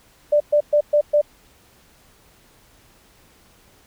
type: tone bursts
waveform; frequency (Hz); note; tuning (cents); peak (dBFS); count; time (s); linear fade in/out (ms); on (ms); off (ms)
sine; 591; D5; +11; -12; 5; 0.32-1.215; 10; 83; 120
effects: pink hiss -54 dBFS RMS until 3.86 s